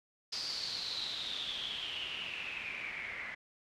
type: noise with low-pass filter sweep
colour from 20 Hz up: white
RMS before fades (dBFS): -40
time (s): 0.32-3.35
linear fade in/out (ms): 10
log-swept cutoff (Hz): 4900 to 2000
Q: 9.3
effects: none